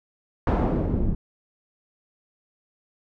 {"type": "noise with low-pass filter sweep", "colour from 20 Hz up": "pink", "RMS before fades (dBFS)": -23, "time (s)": [0.47, 1.15], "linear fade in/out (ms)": 2, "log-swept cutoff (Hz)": [1000, 200], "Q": 0.89, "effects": []}